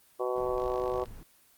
harmonic tone, 125 Hz, B2, 21 cents sharp, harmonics 3 / 4 / 5 / 6 / 7 / 8 / 9, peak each -32 / -32 / -36 / -39 / -41 / -43 / -38 dBFS, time 0.19-1.05 s, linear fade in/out 20 ms
brown noise, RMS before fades -44 dBFS, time 0.36-1.23 s, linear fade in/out 0 ms
click train, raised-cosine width 0.2 ms, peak -33 dBFS, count 25, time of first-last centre 0.58-1.058 s, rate 50.2 Hz
effects white hiss -62 dBFS RMS until 1.57 s + Opus 24 kbps

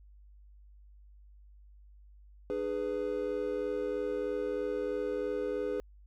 triangle chord, G# diminished, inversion second, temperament just, 299 / 415.3 / 498.4 Hz, D4 / G#4 / B4, +31 / 0 / +16 cents, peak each -38 / -32 / -33 dBFS, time 2.5-5.8 s, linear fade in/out 0 ms, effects added 50 Hz sine -53 dBFS peak until 6.06 s

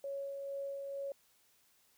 sine tone with tremolo, 555 Hz, C#5, 2 cents sharp, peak -37 dBFS, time 0.04-1.12 s, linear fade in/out 2 ms, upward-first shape sine, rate 2.2 Hz, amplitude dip 30%, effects white hiss -70 dBFS RMS until 1.97 s

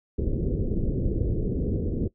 pink low-pass noise, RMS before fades -26 dBFS, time 0.18-2.08 s, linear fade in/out 5 ms, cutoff 480 Hz, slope 48 dB/octave, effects noise-tail reverb RT60 0.1 s tail -17 dB re dry

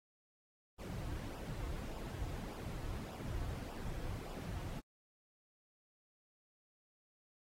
brown noise with flanger, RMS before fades -43 dBFS, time 0.78-4.81 s, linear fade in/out 20 ms, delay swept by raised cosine 0.47 to 5.07 ms, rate 1.7 Hz, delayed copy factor -0.65, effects AAC 48 kbps

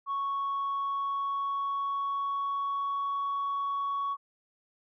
sine tone with pitch glide, 1108.7 to 1117.7 Hz, C#6 to C#6, 0 to +14 cents, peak -27 dBFS, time 0.06-4.17 s, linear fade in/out 50 ms, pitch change +14 cents, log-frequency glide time 0.49-3.21 s, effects tanh soft clip ceiling -26 dBFS

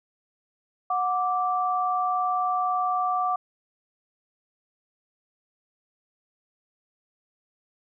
sine tone pair together, 732 / 1170.1 Hz, F#5 / D6, -19 / -7 cents, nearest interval minor sixth, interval 812 cents, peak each -25 dBFS, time 0.9-3.36 s, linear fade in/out 5 ms, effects none

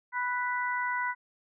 harmonic tone, 493.9 Hz, B4, in tune, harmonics 2 / 3 / 4, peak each -31 / -33 / -34 dBFS, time 0.12-1.15 s, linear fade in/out 50 ms, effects none

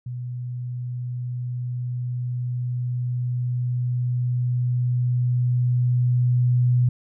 sine tone with level ramp, 123.47 Hz, B2, in tune, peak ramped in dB -28 to -15 dBFS, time 0.06-6.89 s, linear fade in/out 5 ms, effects none

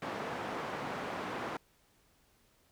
white band-pass noise, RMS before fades -39 dBFS, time 0.02-1.57 s, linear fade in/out 2 ms, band 140 to 1200 Hz, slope 12 dB/octave, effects pink hiss -69 dBFS RMS until 2.71 s

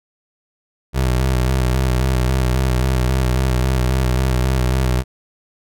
25% pulse tone with vibrato, 63.8 Hz, C2, 43 cents flat, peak -11 dBFS, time 0.93-5.04 s, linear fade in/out 50 ms, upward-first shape square, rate 3.7 Hz, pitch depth 42 cents each way, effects none

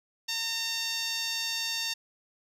10% pulse tone with band-pass filter, 912 Hz, A#5, 38 cents flat, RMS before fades -32 dBFS, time 0.28-1.94 s, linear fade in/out 10 ms, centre 5400 Hz, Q 0.91, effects none

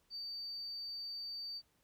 sine tone, 4609 Hz, D8, 33 cents flat, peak -40 dBFS, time 0.1-1.62 s, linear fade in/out 50 ms, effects tanh soft clip ceiling -37 dBFS + pink hiss -75 dBFS RMS until 1.83 s

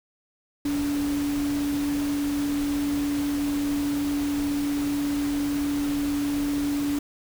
sine tone in noise, 287.5 Hz, D4, 37 cents flat, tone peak -23 dBFS, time 0.65-6.99 s, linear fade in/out 5 ms, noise pink, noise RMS -36 dBFS, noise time 0.65-6.99 s, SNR +10 dB, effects none

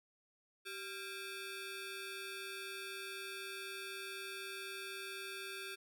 15% pulse ring-modulated tone, 996 Hz, B5, 14 cents sharp, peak -34 dBFS, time 0.65-5.76 s, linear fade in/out 20 ms, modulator 610 Hz, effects none

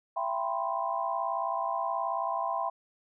sine chord, C major seventh, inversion first, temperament equal with one note detuned, 670.8 / 784 / 987.8 / 1046.5 Hz, E5 / G5 / B5 / C6, +30 / 0 / 0 / 0 cents, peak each -34 dBFS, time 0.16-2.7 s, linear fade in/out 10 ms, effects none

